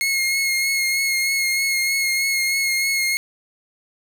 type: tone with vibrato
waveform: sawtooth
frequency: 2159 Hz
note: C#7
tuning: 46 cents flat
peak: -15 dBFS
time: 0.01-3.17 s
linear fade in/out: 0 ms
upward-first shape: triangle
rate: 3.2 Hz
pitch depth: 25 cents each way
effects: none